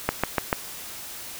click train, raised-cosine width 0.5 ms, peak -5 dBFS, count 4, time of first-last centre 0.09-0.529 s, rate 6.84 Hz, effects white hiss -38 dBFS RMS until 1.39 s

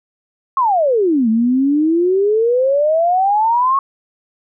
sine exponential two-way sweep, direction down then up, 1110 to 217.4 to 1110 Hz, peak -11 dBFS, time 0.57-3.79 s, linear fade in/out 2 ms, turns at 1.29 s, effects none

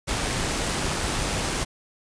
pink noise with amplitude modulation, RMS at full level -25 dBFS, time 0.07-1.65 s, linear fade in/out 20 ms, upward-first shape sine, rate 101 Hz, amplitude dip 25%, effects resampled to 22050 Hz

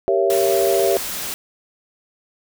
sine chord, G diminished seventh, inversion none, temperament equal with one note detuned, 392 / 466.2 / 554.4 / 671.6 Hz, G4 / Bb4 / Db5 / Fb5, 0 / 0 / 0 / +32 cents, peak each -18 / -23 / -21 / -20 dBFS, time 0.08-0.97 s, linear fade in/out 0 ms
white noise, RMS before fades -27 dBFS, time 0.3-1.34 s, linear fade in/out 0 ms
effects none

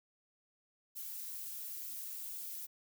violet noise with flanger, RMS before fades -44 dBFS, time 0.95-2.67 s, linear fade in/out 20 ms, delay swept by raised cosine 1.9 to 6.6 ms, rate 2.1 Hz, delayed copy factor +0.75, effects none

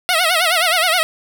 10% pulse tone with vibrato, 684 Hz, F5, 36 cents flat, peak -5 dBFS, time 0.09-1.03 s, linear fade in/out 0 ms, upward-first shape sine, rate 9.5 Hz, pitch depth 140 cents each way, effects none

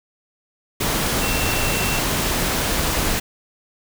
sine tone in noise, 2705 Hz, E7, 44 cents sharp, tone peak -27 dBFS, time 1.21-2 s, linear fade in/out 10 ms, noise pink, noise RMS -21 dBFS, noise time 0.8-3.2 s, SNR -9 dB, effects none

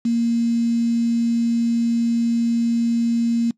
sine tone with quantisation, 233.1 Hz, A#3, in tune, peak -16 dBFS, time 0.05-3.51 s, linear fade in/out 5 ms, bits 6, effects noise-tail reverb RT60 0.1 s tail -22 dB re dry + low-pass 6000 Hz 12 dB/octave

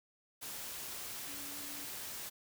sine tone in noise, 284.9 Hz, C#4, 48 cents sharp, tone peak -53 dBFS, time 1.27-1.86 s, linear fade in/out 20 ms, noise white, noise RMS -44 dBFS, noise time 0.41-2.3 s, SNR -12 dB, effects none

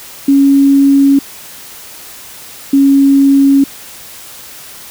sine tone pair in turn, 277.2 / 276.1 Hz, C#4 / C#4, 0 / -7 cents, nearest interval unison, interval 7 cents, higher first, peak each -4 dBFS, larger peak neither, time 0.28-1.19 / 2.73-3.64 s, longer neither, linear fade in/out 5 ms, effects white hiss -32 dBFS RMS until 4.9 s

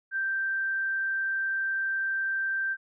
sine tone, 1568 Hz, G6, in tune, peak -26 dBFS, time 0.11-2.77 s, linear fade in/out 50 ms, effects none

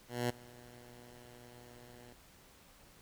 10% pulse tone with ADSR envelope, 121.4 Hz, B2, 29 cents flat, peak -22 dBFS, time 0.08-2.13 s, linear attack 220 ms, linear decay 4 ms, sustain -24 dB, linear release 4 ms, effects pink hiss -61 dBFS RMS until 3.01 s

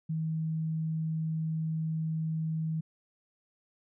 sine tone, 159.5 Hz, D#3, 43 cents sharp, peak -29 dBFS, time 0.09-2.81 s, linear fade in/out 10 ms, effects none

